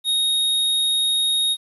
square tone, 3738 Hz, A#7, 4 cents sharp, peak -18 dBFS, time 0.04-1.57 s, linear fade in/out 50 ms, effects resampled to 32000 Hz + 9-bit

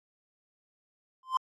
triangle tone with exponential growth, 1039 Hz, C6, 12 cents flat, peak -18 dBFS, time 1.23-1.37 s, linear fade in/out 2 ms, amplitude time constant 29 ms, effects AAC 32 kbps

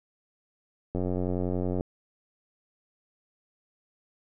click train, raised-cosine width 2 ms, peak -17 dBFS, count 79, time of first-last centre 0.95-1.809 s, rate 90.8 Hz, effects none

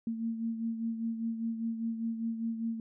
sine beating tone pair, 227 / 232 Hz, A#3 / A#3, -46 / -8 cents, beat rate 5 Hz, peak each -32 / -40 dBFS, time 0.07-2.8 s, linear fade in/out 2 ms, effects none

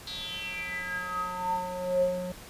square tone with band-pass filter sweep, 181.1 Hz, F#3, 37 cents flat, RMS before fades -32 dBFS, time 0.07-2.32 s, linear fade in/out 2 ms, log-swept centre 4100 to 390 Hz, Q 9.1, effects pink hiss -47 dBFS RMS until 2.49 s + resampled to 32000 Hz

